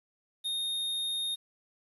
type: tone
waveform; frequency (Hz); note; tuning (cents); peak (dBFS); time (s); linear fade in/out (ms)
square; 3694; A#7; -16; -31; 0.44-1.36; 20
effects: resampled to 32000 Hz + 10-bit